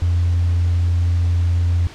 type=tone with tanh clipping; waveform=triangle; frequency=86.5 Hz; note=F2; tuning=16 cents flat; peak=-14 dBFS; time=0.02-1.87 s; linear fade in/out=0 ms; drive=5 dB; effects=pink hiss -39 dBFS RMS until 1.94 s + low-pass 6000 Hz 12 dB/octave